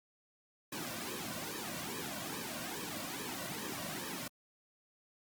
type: noise with flanger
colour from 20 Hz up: pink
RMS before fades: -41 dBFS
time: 0.72-4.28 s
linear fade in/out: 5 ms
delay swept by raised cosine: 1.4 to 2.4 ms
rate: 2.4 Hz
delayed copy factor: -0.85
effects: high-pass 150 Hz 12 dB/octave + Opus 48 kbps